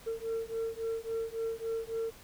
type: beating tone pair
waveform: sine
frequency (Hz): 451.3 / 454.9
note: A4 / A#4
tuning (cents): +44 / -42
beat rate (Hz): 3.6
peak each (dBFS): -34 / -34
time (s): 0.06-2.11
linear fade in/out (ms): 20
effects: tanh soft clip ceiling -29 dBFS + pink hiss -54 dBFS RMS until 2.23 s